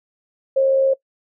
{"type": "tone with amplitude modulation", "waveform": "sine", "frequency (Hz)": 537, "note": "C5", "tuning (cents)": 45, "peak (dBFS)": -11, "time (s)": [0.56, 0.94], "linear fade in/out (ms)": 10, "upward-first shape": "sine", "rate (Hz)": 76.4, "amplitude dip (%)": 30, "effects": ["noise-tail reverb RT60 0.1 s tail -21 dB re dry"]}